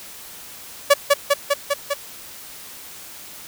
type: tone with echo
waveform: sawtooth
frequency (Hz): 570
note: C#5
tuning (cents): +48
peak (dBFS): -5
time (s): 0.9-0.94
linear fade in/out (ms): 10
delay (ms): 200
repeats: 5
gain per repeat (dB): -2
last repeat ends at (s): 1.94
effects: white hiss -39 dBFS RMS until 3.47 s